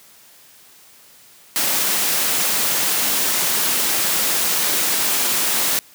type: high-pass noise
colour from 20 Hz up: white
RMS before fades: -19 dBFS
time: 1.56-5.79 s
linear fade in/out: 0 ms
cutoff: 150 Hz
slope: 12 dB/octave
effects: white hiss -48 dBFS RMS until 5.94 s + high-pass 80 Hz 12 dB/octave